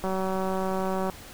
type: click train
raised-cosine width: 1 ms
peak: -16 dBFS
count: 201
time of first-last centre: 0.04-1.098 s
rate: 189 Hz
effects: pink hiss -45 dBFS RMS until 1.33 s